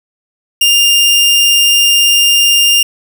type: tone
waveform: sawtooth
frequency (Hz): 2803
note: F7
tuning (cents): +6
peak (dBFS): -3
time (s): 0.61-2.83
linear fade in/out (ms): 5
effects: none